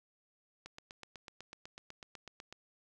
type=click train; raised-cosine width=0.2 ms; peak=-30 dBFS; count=16; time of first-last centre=0.66-2.526 s; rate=8.04 Hz; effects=none